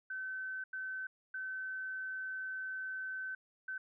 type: tone bursts at uneven times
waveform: sine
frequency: 1529 Hz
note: G6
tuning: 44 cents flat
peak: -38 dBFS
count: 4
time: 0.1-0.64 / 0.73-1.07 / 1.34-3.35 / 3.68-3.78 s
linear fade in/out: 5 ms
effects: none